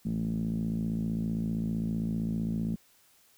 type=tone with low-pass filter; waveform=5% pulse; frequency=55.4 Hz; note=A1; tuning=13 cents sharp; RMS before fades=-31 dBFS; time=0.05-2.76 s; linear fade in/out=10 ms; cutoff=200 Hz; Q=6.6; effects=white hiss -63 dBFS RMS until 3.37 s